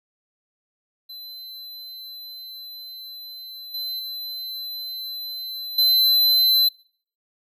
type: tone with level steps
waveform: square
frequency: 4049 Hz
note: B7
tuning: 42 cents sharp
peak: -36 / -27 / -30 / -15 dBFS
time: 1.09-6.69 s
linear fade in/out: 10 ms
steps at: 3.74 / 3.99 / 5.78 s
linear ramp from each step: 5 ms
effects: noise-tail reverb RT60 0.5 s tail -23 dB re dry